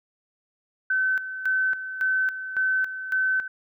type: tone with tremolo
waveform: sine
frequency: 1527 Hz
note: G6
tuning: 46 cents flat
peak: -20 dBFS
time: 0.9-3.48 s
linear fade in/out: 5 ms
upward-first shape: square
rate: 1.8 Hz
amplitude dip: 70%
effects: none